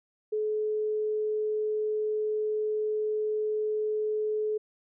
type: tone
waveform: sine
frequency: 428 Hz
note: A4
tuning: 48 cents flat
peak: -26 dBFS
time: 0.32-4.58 s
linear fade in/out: 10 ms
effects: none